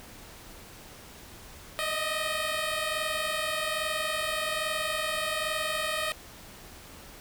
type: tone pair together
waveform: 10% pulse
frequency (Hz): 612.8 / 634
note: D#5 / D#5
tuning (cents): -27 / +32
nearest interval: minor second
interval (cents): 59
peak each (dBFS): -23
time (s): 1.79-6.12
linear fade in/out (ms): 0
effects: pink hiss -48 dBFS RMS until 7.2 s